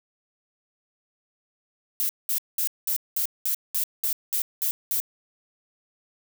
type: noise bursts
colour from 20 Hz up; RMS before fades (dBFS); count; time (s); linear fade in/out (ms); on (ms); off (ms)
violet; -25; 11; 2-5.001; 0; 91; 200
effects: none